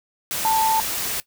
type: tone in noise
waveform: sine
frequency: 887 Hz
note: A5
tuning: 14 cents sharp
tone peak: -17 dBFS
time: 0.45-0.8 s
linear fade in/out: 0 ms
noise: white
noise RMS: -26 dBFS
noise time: 0.31-1.2 s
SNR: +6 dB
effects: noise-tail reverb RT60 0.1 s tail -17 dB re dry